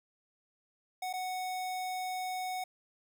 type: tone with dropouts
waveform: square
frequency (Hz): 740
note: F#5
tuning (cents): 0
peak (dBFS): -35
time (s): 1.02-2.64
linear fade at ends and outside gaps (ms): 5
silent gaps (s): 1.129-1.136
effects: none